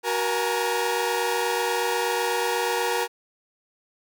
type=tone cluster; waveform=sawtooth; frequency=372.2 / 474.1 / 835 / 920 Hz; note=F#4 / A#4 / G#5 / A#5; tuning=+10 / +29 / +9 / -23 cents; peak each=-26 / -22 / -26 / -26 dBFS; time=0.03-3.08 s; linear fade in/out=50 ms; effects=none